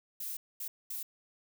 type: noise bursts at uneven times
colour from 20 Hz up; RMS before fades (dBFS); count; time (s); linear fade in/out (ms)
violet; -39; 3; 0.2-0.37 / 0.6-0.68 / 0.9-1.03; 5
effects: none